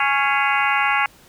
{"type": "harmonic tone with a mistuned harmonic", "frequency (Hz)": 277.2, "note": "C#4", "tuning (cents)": 0, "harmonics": [3, 4, 5, 6, 7, 8, 9, 10], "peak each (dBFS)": [-22, -23, -24, -25, -25, -26, -27, -27], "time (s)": [0, 1.06], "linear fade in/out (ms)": 2, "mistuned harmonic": 7, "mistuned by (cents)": 81, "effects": ["pink hiss -50 dBFS RMS until 1.28 s"]}